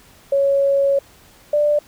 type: tone pair in turn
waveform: sine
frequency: 555 / 591.1 Hz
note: C#5 / D5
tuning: +2 / +11 cents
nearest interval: minor second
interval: 109 cents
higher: second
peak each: -13 dBFS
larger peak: neither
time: 0.32-0.99 / 1.53-1.79 s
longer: first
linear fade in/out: 5 ms
effects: pink hiss -49 dBFS RMS until 1.87 s